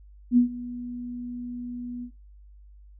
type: tone with ADSR envelope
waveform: sine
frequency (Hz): 243.8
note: B3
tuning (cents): -22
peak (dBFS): -13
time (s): 0.31-2.11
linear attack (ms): 61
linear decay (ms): 110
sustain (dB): -19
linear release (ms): 80
effects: noise-tail reverb RT60 0.3 s tail -21 dB re dry + added 50 Hz sine -47 dBFS peak until 2.99 s